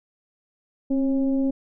sine tone with frequency modulation, 268.5 Hz, C4, 45 cents sharp, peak -19 dBFS, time 0.9-1.51 s, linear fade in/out 10 ms, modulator 277 Hz, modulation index 0.55, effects none

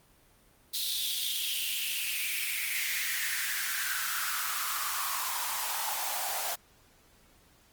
white noise with high-pass filter sweep, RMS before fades -32 dBFS, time 0.73-6.56 s, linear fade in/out 20 ms, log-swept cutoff 3900 to 690 Hz, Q 4.9, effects pink hiss -62 dBFS RMS until 7.72 s + Opus 32 kbps

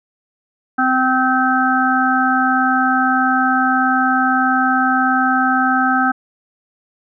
harmonic tone, 258.4 Hz, C4, 21 cents flat, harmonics 1 / 3 / 5 / 6, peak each -18 / -18 / -18 / -18 dBFS, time 0.78-6.12 s, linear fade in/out 10 ms, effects none

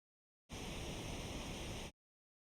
pink noise with comb filter, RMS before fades -45 dBFS, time 0.49-1.91 s, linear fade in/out 50 ms, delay 0.33 ms, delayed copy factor +0.7, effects low-pass 7000 Hz 12 dB/octave + Opus 48 kbps

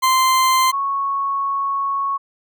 40% pulse / sine tone pair in turn, 1041 / 1105.6 Hz, C6 / C#6, -9 / -5 cents, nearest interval minor second, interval 104 cents, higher second, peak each -12 / -18 dBFS, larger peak first, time 0.02-0.72 / 0.72-2.18 s, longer second, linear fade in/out 20 ms, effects none

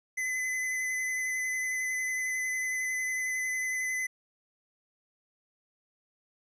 square tone with vibrato, 2024 Hz, B6, 42 cents sharp, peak -30 dBFS, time 0.17-4.07 s, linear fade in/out 10 ms, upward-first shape sine, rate 11 Hz, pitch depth 15 cents each way, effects low-pass 12000 Hz 12 dB/octave

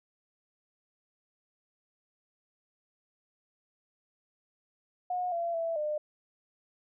sine tone with pitch steps, 723 / 681 / 663 / 603 Hz, F#5 / F5 / E5 / D5, -40 / -44 / +10 / +46 cents, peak -29 dBFS, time 5.1-5.98 s, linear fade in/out 5 ms, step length 220 ms, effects none

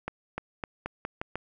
accelerating click train, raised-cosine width 0.5 ms, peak -17 dBFS, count 7, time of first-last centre 0.08-1.356 s, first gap 300 ms, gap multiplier 0.86, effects none

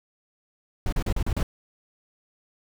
brown noise bursts, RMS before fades -24 dBFS, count 6, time 0.86-1.43 s, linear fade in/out 2 ms, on 65 ms, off 36 ms, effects none

